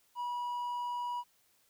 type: tone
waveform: triangle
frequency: 971 Hz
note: B5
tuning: 30 cents flat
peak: -32 dBFS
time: 0.15-1.24 s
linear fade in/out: 50 ms
effects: white hiss -70 dBFS RMS until 1.69 s